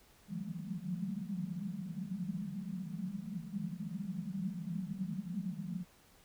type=band-pass noise; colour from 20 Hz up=white; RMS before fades=-40 dBFS; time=0.28-5.85 s; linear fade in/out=50 ms; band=160 to 210 Hz; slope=96 dB/octave; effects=pink hiss -64 dBFS RMS until 6.24 s